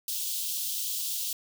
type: high-pass noise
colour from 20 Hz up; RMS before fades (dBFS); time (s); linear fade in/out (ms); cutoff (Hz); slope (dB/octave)
white; -32; 0.08-1.33; 2; 3000; 48
effects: none